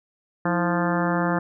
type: harmonic tone with a mistuned harmonic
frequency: 174.61 Hz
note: F3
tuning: in tune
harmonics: 1 / 2 / 3 / 4 / 5 / 6 / 7 / 8 / 9 / 10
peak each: -24 / -27 / -29 / -30 / -31 / -32 / -32 / -33 / -34 / -34 dBFS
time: 0.45-1.39 s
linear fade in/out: 5 ms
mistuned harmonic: 2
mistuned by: -95 cents
effects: none